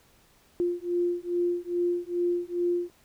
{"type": "beating tone pair", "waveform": "sine", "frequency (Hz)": [349.2, 351.6], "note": ["F4", "F4"], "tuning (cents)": [0, 12], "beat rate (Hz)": 2.4, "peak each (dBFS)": -28, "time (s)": [0.6, 2.9], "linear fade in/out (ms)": 0, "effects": ["pink hiss -61 dBFS RMS until 3.04 s"]}